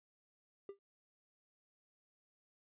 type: tone with exponential decay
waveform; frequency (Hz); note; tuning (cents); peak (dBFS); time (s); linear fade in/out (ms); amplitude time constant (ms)
triangle; 397.6; G4; +25; -39; 0.69-0.79; 2; 20
effects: resampled to 8000 Hz